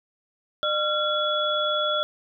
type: tone cluster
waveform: sine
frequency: 605 / 1372 / 3387 Hz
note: D#5 / F6 / G#7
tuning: -49 / -31 / +33 cents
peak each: -26 dBFS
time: 0.63-2.03 s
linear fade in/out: 0 ms
effects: none